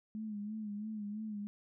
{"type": "tone with vibrato", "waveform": "sine", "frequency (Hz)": 211.5, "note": "G#3", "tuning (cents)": 32, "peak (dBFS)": -38, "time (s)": [0.15, 1.47], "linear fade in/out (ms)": 0, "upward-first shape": "sine", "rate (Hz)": 3, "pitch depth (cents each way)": 62, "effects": []}